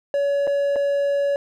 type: tone with dropouts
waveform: triangle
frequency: 565 Hz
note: C#5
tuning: 33 cents sharp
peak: -16 dBFS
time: 0.14-1.36 s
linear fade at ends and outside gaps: 1 ms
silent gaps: 0.47-0.475 / 0.759-0.763 s
effects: none